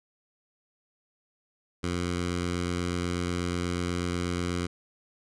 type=tone with notch filter; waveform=10% pulse; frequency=88.2 Hz; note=F2; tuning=18 cents sharp; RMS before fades=-30 dBFS; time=1.83-4.67 s; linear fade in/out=10 ms; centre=620 Hz; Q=1.5; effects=resampled to 22050 Hz